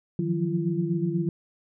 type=tone cluster; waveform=sine; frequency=154.9 / 171.5 / 179.6 / 339.9 Hz; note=D#3 / F3 / F3 / F4; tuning=-7 / -31 / +49 / -47 cents; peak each=-29 dBFS; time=0.19-1.29 s; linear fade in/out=2 ms; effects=none